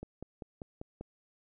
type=click train; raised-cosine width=2 ms; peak=-28 dBFS; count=6; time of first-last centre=0.03-1.01 s; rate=5.1 Hz; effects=none